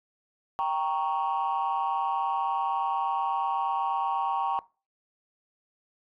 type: chord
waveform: sine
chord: G diminished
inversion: none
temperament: equal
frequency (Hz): 784 / 932.3 / 1108.7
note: G5 / Bb5 / Db6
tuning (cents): 0 / 0 / 0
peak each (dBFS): -28 / -28 / -29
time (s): 0.59-4.59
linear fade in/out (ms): 0
effects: noise-tail reverb RT60 0.3 s tail -20 dB re dry + tanh soft clip ceiling -20 dBFS